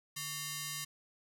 5% pulse ring-modulated tone, 979 Hz, B5, 15 cents flat, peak -23 dBFS, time 0.16-0.85 s, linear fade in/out 10 ms, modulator 829 Hz, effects none

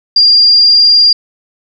sine tone, 4793 Hz, D8, 34 cents sharp, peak -3 dBFS, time 0.16-1.13 s, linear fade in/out 5 ms, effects none

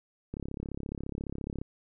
click train, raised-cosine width 3 ms, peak -23 dBFS, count 45, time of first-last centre 0.34-1.615 s, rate 34.5 Hz, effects none

